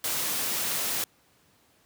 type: noise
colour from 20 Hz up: white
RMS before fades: -29 dBFS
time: 0.04-1.04 s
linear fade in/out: 2 ms
effects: pink hiss -63 dBFS RMS until 1.85 s + high-pass 100 Hz 12 dB/octave